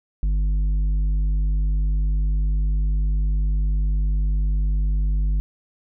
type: tone with tanh clipping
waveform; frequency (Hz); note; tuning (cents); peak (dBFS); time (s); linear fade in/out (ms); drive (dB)
sine; 49.99; G1; +35; -19; 0.23-5.4; 0; 7
effects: none